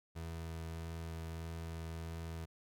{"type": "tone with vibrato", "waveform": "30% pulse", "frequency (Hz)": 82.2, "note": "E2", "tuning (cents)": -4, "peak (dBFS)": -39, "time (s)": [0.15, 2.46], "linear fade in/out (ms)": 20, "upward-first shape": "triangle", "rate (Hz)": 1.6, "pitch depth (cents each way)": 11, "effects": []}